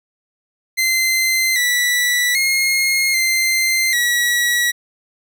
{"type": "tone with pitch steps", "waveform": "sawtooth", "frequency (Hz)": [2071, 1959, 2147, 2082, 1928], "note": ["C7", "B6", "C7", "C7", "B6"], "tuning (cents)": [-18, -15, 44, -9, -42], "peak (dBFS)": -11, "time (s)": [0.77, 4.72], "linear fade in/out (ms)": 20, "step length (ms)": 790, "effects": []}